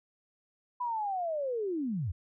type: linear sweep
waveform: sine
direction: down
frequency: 1000 to 73.42 Hz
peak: -30 dBFS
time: 0.8-2.12 s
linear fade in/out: 10 ms
effects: none